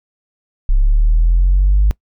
sine linear sweep, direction up, 32.7 to 51.91 Hz, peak -7 dBFS, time 0.69-1.91 s, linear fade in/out 0 ms, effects noise-tail reverb RT60 0.1 s tail -23 dB re dry + tanh soft clip ceiling -5 dBFS

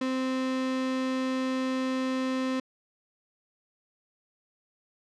35% pulse tone, 260 Hz, C4, 11 cents flat, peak -25 dBFS, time 0.01-2.6 s, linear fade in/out 5 ms, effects low-pass 5000 Hz 12 dB/octave

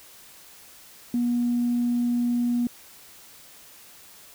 sine tone, 240.9 Hz, B3, 43 cents flat, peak -20 dBFS, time 1.14-2.67 s, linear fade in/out 2 ms, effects tanh soft clip ceiling -16 dBFS + white hiss -49 dBFS RMS until 4.34 s

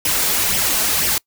white noise with flanger, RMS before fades -18 dBFS, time 0.05-1.18 s, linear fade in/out 2 ms, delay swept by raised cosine 0.35 to 4.75 ms, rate 2 Hz, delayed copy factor +0.55, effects noise-tail reverb RT60 0.1 s tail -25 dB re dry

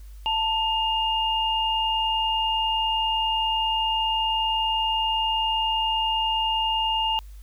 sine tone pair together, 889.8 / 2825 Hz, A5 / F7, +19 / +19 cents, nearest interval octave + minor sixth, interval 2000 cents, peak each -24 dBFS, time 0.26-7.19 s, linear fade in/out 0 ms, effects added 50 Hz sine -39 dBFS peak until 7.42 s + white hiss -59 dBFS RMS until 7.42 s

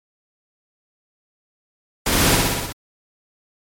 pink noise with echo, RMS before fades -19 dBFS, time 2.06-2.36 s, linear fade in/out 5 ms, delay 61 ms, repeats 6, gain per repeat -2 dB, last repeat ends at 2.726 s, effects MP3 64 kbps

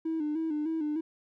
triangle tone with vibrato, 311.3 Hz, D#4, 1 cent sharp, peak -25 dBFS, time 0.05-1.01 s, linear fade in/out 10 ms, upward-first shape square, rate 3.3 Hz, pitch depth 64 cents each way, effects tanh soft clip ceiling -25 dBFS

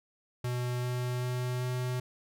square tone with pitch steps, 123.47 / 124.19 / 124.9 / 125.63 Hz, B2 / B2 / B2 / B2, 0 / +10 / +20 / +30 cents, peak -31 dBFS, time 0.44-2 s, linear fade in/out 5 ms, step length 390 ms, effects none

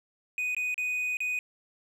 triangle tone with dropouts, 2489 Hz, D#7, in tune, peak -26 dBFS, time 0.38-1.39 s, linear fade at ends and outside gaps 1 ms, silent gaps 0.548-0.566 / 0.743-0.779 / 1.17-1.204 s, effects none

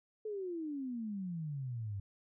sine exponential sweep, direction down, 440 to 96.2 Hz, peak -37 dBFS, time 0.25-2 s, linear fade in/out 5 ms, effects none

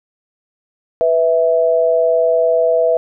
sine tone pair together, 494.5 / 655 Hz, B4 / E5, +2 / -11 cents, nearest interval perfect fourth, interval 487 cents, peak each -14 / -13 dBFS, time 1.01-2.97 s, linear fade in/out 0 ms, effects none

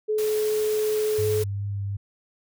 sine tone, 428.6 Hz, A4, 45 cents flat, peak -21 dBFS, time 0.08-1.44 s, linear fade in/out 20 ms
white noise, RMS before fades -36 dBFS, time 0.18-1.44 s, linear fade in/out 5 ms
sine tone with vibrato, 100.2 Hz, G2, 38 cents sharp, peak -26 dBFS, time 1.18-1.97 s, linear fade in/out 10 ms, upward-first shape triangle, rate 2.6 Hz, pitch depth 17 cents each way
effects none

